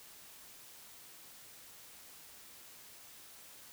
silence, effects white hiss -55 dBFS RMS until 3.72 s

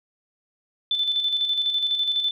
sine tone with tremolo, 3520 Hz, A7, in tune, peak -19 dBFS, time 0.91-2.31 s, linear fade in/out 2 ms, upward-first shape square, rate 12 Hz, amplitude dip 45%, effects none

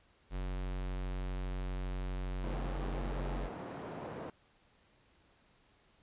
square tone, 46.25 Hz, F#1, in tune, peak -36 dBFS, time 0.3-3.5 s, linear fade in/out 50 ms
white band-pass noise, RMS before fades -44 dBFS, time 2.44-4.3 s, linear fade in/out 2 ms, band 110 to 670 Hz, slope 12 dB/octave
effects pink hiss -68 dBFS RMS until 6.02 s + resampled to 8000 Hz

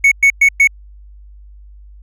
triangle tone bursts, 2217 Hz, C#7, in tune, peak -4 dBFS, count 4, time 0.04-0.674 s, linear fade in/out 5 ms, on 76 ms, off 110 ms, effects added 50 Hz sine -36 dBFS peak until 2.02 s

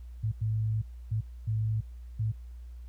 sine tone bursts at uneven times, 109.4 Hz, A2, 9 cents flat, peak -26 dBFS, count 5, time 0.23-0.32 / 0.41-0.82 / 1.11-1.21 / 1.47-1.81 / 2.19-2.32 s, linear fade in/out 10 ms, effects added 60 Hz sine -41 dBFS peak until 2.88 s + pink hiss -69 dBFS RMS until 2.88 s

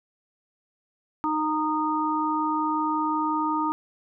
harmonic tone, 308.5 Hz, D#4, 15 cents flat, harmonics 1 / 3 / 4, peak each -27 / -26 / -28 dBFS, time 1.24-3.72 s, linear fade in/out 0 ms, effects none

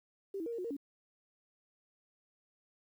sine tone with pitch steps, 393.2 / 326.2 / 469.2 / 463.6 / 363.6 / 464.8 / 281.8 Hz, G4 / E4 / A#4 / A#4 / F#4 / A#4 / C#4, +5 / -18 / +11 / -10 / -30 / -5 / +29 cents, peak -36 dBFS, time 0.34-0.767 s, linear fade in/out 5 ms, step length 61 ms, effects 11-bit

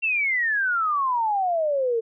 sine exponential sweep, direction down, 2735 to 443.2 Hz, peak -20 dBFS, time 0.02-2.01 s, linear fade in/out 20 ms, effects none

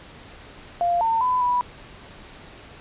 sine tone with pitch steps, 696 / 905 / 1003 / 983 Hz, F5 / A5 / B5 / B5, -6 / +48 / +26 / -8 cents, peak -18 dBFS, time 0.81-1.61 s, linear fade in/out 0 ms, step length 200 ms, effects pink hiss -44 dBFS RMS until 2.8 s + resampled to 8000 Hz

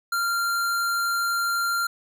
square tone, 1386 Hz, F6, 14 cents flat, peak -23 dBFS, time 0.12-1.87 s, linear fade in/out 5 ms, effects none

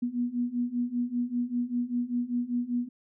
sine beating tone pair, 240 / 245.1 Hz, B3 / B3, -49 / -13 cents, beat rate 5.1 Hz, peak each -31 / -29 dBFS, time 0.02-2.89 s, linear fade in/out 10 ms, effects none

